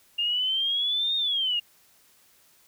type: exponential two-way sweep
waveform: sine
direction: up then down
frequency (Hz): 2808 to 3707 to 2808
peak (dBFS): -23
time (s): 0.18-1.6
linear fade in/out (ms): 10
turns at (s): 1.16
effects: white hiss -60 dBFS RMS until 2.67 s